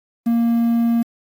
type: tone with quantisation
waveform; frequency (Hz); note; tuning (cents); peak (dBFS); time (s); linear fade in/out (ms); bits
triangle; 233.1; A#3; 0; -12; 0.26-1.03; 10; 7
effects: AAC 48 kbps